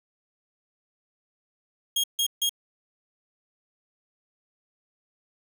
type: tone bursts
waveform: sawtooth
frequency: 3260 Hz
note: G#7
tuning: 33 cents flat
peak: -19 dBFS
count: 3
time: 1.96-2.494 s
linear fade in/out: 5 ms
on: 78 ms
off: 150 ms
effects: none